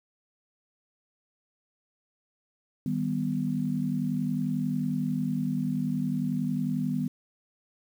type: chord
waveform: sine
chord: Eb augmented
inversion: none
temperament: equal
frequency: 155.56 / 196 / 246.9 Hz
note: Eb3 / G3 / B3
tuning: 0 / 0 / 0 cents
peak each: -31 / -31 / -29 dBFS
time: 2.86-7.08 s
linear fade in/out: 2 ms
effects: 9-bit